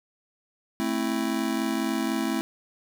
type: chord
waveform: square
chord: A minor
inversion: none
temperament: just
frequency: 220 / 264 / 330 Hz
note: A3 / C4 / E4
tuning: 0 / +16 / +2 cents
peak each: -30 dBFS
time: 0.8-2.41 s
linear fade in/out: 0 ms
effects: none